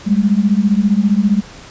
sine beating tone pair, 196.8 / 211.8 Hz, G3 / G#3, +7 / +34 cents, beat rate 15 Hz, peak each -13 dBFS, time 0.06-1.41 s, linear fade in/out 20 ms, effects pink hiss -37 dBFS RMS until 1.7 s + resampled to 16000 Hz

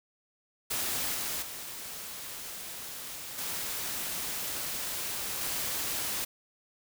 white noise with level steps, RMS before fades -32 / -34 / -41 / -35 / -33 dBFS, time 0.7-6.25 s, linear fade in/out 10 ms, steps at 1.14 / 1.42 / 3.38 / 5.41 s, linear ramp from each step 5 ms, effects none

